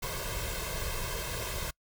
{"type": "noise with comb filter", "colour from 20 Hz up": "pink", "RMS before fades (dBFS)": -35, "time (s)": [0.02, 1.71], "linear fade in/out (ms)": 10, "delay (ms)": 1.9, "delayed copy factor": 0.85, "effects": ["noise-tail reverb RT60 0.1 s tail -26 dB re dry"]}